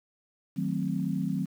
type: chord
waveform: sine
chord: D# diminished seventh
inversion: none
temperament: equal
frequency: 155.56 / 185 / 220 / 261.6 Hz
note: D#3 / F#3 / A3 / C4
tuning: 0 / 0 / 0 / 0 cents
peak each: -33 / -30 / -35 / -33 dBFS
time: 0.56-1.46 s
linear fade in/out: 20 ms
effects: 9-bit